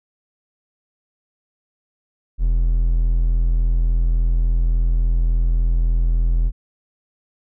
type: tone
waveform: triangle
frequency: 41.76 Hz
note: E1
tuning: 23 cents sharp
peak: -12 dBFS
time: 2.38-6.52 s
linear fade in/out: 50 ms
effects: none